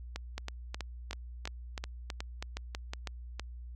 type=two click trains; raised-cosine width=0.2 ms; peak=-20 / -20 dBFS; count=11 / 8; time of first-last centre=0.16-3.396 / 0.38-2.935 s; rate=3.09 / 2.74 Hz; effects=added 60 Hz sine -42 dBFS peak until 3.75 s